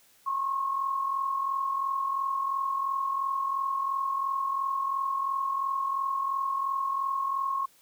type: tone pair together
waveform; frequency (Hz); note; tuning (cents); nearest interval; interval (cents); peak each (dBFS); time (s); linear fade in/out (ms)
sine; 1046.5 / 1089.4; C6 / C#6; 0 / -30; minor second; 70; -35 / -27; 0.26-7.66; 10
effects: white hiss -61 dBFS RMS until 7.81 s